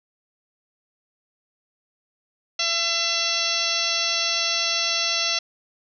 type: harmonic tone with a mistuned harmonic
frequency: 674 Hz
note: E5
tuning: 38 cents sharp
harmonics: 1 / 2 / 3 / 4 / 5 / 6 / 7 / 8 / 9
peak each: -34 / -33 / -33 / -28 / -29 / -28 / -30 / -28 / -30 dBFS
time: 2.59-5.39 s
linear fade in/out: 5 ms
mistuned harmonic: 7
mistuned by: -87 cents
effects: none